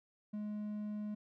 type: tone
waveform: triangle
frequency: 210 Hz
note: G#3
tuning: 19 cents sharp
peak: -36 dBFS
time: 0.33-1.15 s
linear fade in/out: 10 ms
effects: none